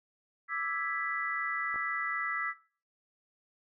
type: chord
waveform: sine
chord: E dominant seventh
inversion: third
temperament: equal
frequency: 1174.7 / 1318.5 / 1661.2 / 1975.5 Hz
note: D6 / E6 / G#6 / B6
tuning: 0 / 0 / 0 / 0 cents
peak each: -41 / -36 / -39 / -35 dBFS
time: 0.48-2.54 s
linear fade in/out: 50 ms
type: clicks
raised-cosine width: 1 ms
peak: -36 / -34 dBFS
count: 2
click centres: 1.743 / 1.759 s
effects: noise-tail reverb RT60 0.4 s tail -17 dB re dry